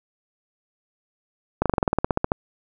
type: slowing click train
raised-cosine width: 1 ms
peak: -5 dBFS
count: 14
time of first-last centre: 1.62-2.319 s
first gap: 37 ms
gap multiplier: 1.06
effects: none